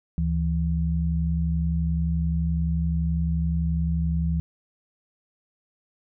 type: tone pair together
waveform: sine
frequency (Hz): 73.2 / 164.81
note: D2 / E3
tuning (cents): -5 / 0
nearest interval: octave + major second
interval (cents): 1405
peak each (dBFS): -24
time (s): 0.18-4.4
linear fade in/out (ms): 0
effects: none